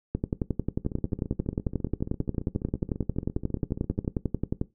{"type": "two click trains", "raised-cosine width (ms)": 3, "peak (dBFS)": [-22, -13], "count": [48, 51], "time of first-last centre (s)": [[0.85, 4.047], [0.15, 4.614]], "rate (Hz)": [14.7, 11.2], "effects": ["noise-tail reverb RT60 0.2 s tail -18 dB re dry"]}